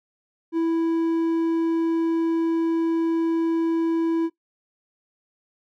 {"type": "tone", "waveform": "triangle", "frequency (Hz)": 329.6, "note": "E4", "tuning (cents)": 0, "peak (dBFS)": -17, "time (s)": [0.52, 4.3], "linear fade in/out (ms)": 50, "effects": ["noise-tail reverb RT60 0.1 s tail -17 dB re dry"]}